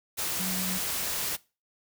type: tone in noise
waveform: sine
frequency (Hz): 185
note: F#3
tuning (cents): 0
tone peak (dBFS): -32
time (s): 0.39-0.79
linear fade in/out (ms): 20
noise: white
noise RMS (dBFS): -31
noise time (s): 0.17-1.37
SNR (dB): -4
effects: noise-tail reverb RT60 0.3 s tail -21 dB re dry